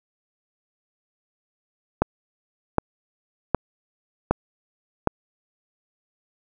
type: click train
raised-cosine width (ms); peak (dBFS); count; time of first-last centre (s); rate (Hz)
1; -3; 5; 2.02-5.073; 1.31
effects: none